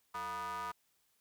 square ring-modulated tone, 130.81 Hz, C3, in tune, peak -36 dBFS, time 0.14-0.72 s, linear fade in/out 10 ms, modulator 1100 Hz, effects white hiss -75 dBFS RMS until 1.2 s

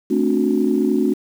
sine chord, D dominant seventh, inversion second, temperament just, 220.2 / 264.3 / 293.7 / 367.1 Hz, A3 / C4 / D4 / F#4, +2 / +18 / 0 / -14 cents, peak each -20 dBFS, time 0.1-1.14 s, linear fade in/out 10 ms, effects tanh soft clip ceiling -4 dBFS + 7-bit

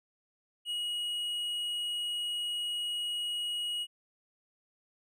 sine tone with tanh clipping, 2900 Hz, F#7, 35 cents flat, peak -33 dBFS, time 0.65-3.87 s, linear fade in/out 50 ms, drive 7 dB, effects none

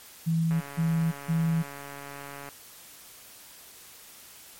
sine tone bursts, 163.8 Hz, E3, 11 cents flat, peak -22 dBFS, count 3, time 0.26-1.63 s, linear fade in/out 20 ms, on 350 ms, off 160 ms
click train, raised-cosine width 0.5 ms, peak -26 dBFS, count 280, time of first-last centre 0.51-2.489 s, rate 141 Hz
effects white hiss -49 dBFS RMS until 4.59 s + MP3 64 kbps

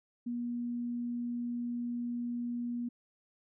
sine tone, 240 Hz, B3, 49 cents flat, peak -33 dBFS, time 0.26-2.89 s, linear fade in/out 10 ms, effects none

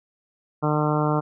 harmonic tone, 150.9 Hz, D3, 47 cents sharp, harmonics 1 / 2 / 3 / 4 / 5 / 6 / 7 / 8 / 9, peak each -23 / -26 / -28 / -29 / -30 / -31 / -31 / -32 / -33 dBFS, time 0.62-1.21 s, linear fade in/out 20 ms, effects none

